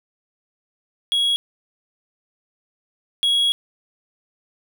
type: tone pair in turn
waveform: triangle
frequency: 3322 / 3322 Hz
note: G#7 / G#7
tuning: 0 / 0 cents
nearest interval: unison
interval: 0 cents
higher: neither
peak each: -15 / -14 dBFS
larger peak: second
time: 1.12-1.36 / 3.23-3.52 s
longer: second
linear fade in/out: 0 ms
effects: none